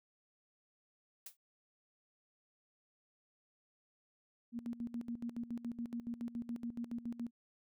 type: noise with exponential decay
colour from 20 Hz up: blue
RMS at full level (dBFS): -43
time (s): 1.26-1.37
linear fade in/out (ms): 5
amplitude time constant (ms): 22
type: tone with tremolo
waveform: sine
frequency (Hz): 235.9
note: A#3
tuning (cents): +21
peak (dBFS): -37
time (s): 4.52-7.31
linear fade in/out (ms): 50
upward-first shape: square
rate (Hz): 7.1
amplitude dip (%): 80
effects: none